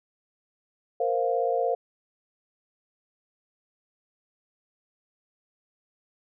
sine chord, Bb suspended second, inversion none, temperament equal, 466.2 / 523.3 / 698.5 Hz, Bb4 / C5 / F5, 0 / 0 / 0 cents, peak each -27 dBFS, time 1-1.75 s, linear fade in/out 5 ms, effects none

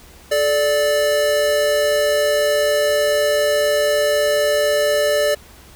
square tone pair together, 431.5 / 587.3 Hz, A4 / D5, -34 / 0 cents, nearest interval perfect fourth, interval 534 cents, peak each -23 / -16 dBFS, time 0.31-5.35 s, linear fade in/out 10 ms, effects added 67 Hz sine -47 dBFS peak until 5.75 s + pink hiss -45 dBFS RMS until 5.75 s

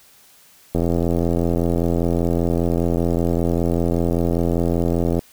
click train, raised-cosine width 2 ms, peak -7 dBFS, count 379, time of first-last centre 0.75-5.192 s, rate 85.1 Hz, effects white hiss -51 dBFS RMS until 5.32 s

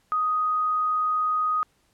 sine tone, 1248 Hz, D#6, 5 cents sharp, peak -21 dBFS, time 0.12-1.63 s, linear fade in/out 0 ms, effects pink hiss -66 dBFS RMS until 1.93 s + low-pass 12000 Hz 12 dB/octave

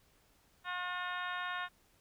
harmonic tone with a mistuned harmonic, 359.2 Hz, F4, 49 cents sharp, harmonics 2 / 3 / 4 / 5 / 6 / 7 / 8 / 9 / 10, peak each -45 / -41 / -41 / -43 / -52 / -51 / -52 / -54 / -49 dBFS, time 0.64-1.69 s, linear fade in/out 50 ms, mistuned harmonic 10, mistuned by +50 cents, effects pink hiss -69 dBFS RMS until 2 s

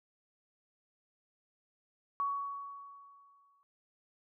sine tone with exponential decay, 1122 Hz, C#6, 21 cents sharp, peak -29 dBFS, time 2.2-3.63 s, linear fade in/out 0 ms, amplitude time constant 310 ms, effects none

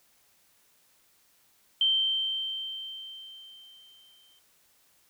sine tone with exponential decay, 3124 Hz, G7, 7 cents flat, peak -20 dBFS, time 1.81-4.39 s, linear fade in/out 2 ms, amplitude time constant 560 ms, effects white hiss -65 dBFS RMS until 5.09 s

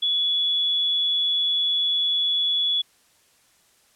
sine tone with amplitude modulation, 3400 Hz, G#7, 40 cents sharp, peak -18 dBFS, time 0.02-2.82 s, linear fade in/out 10 ms, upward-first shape sine, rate 169 Hz, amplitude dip 30%, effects white hiss -60 dBFS RMS until 3.95 s + low-pass 11000 Hz 12 dB/octave

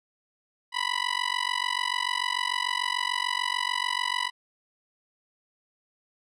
15% pulse tone with amplitude modulation, 987.8 Hz, B5, in tune, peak -15 dBFS, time 0.72-4.31 s, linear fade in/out 50 ms, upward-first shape sine, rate 46.8 Hz, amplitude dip 100%, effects low-pass 7000 Hz 12 dB/octave

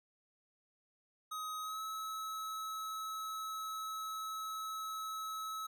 square tone with pitch glide, 1260 to 1293.9 Hz, D#6 to E6, +21 to -33 cents, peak -40 dBFS, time 1.31-5.67 s, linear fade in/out 10 ms, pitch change +46 cents, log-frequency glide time 1.61-1.81 s, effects none

